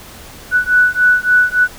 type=beating tone pair; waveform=sine; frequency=1480 / 1483.5 Hz; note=F#6 / F#6; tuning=0 / +4 cents; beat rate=3.5 Hz; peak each=-12 dBFS; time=0.51-1.68 s; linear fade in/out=50 ms; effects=pink hiss -36 dBFS RMS until 1.78 s